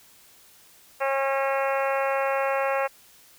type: harmonic tone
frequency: 271.9 Hz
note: C#4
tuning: 33 cents flat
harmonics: 2 / 3 / 4 / 5 / 6 / 7 / 8 / 9 / 10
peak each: -25 / -29 / -31 / -33 / -35 / -36 / -37 / -38 / -39 dBFS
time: 1-2.88 s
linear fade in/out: 20 ms
effects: white hiss -54 dBFS RMS until 3.38 s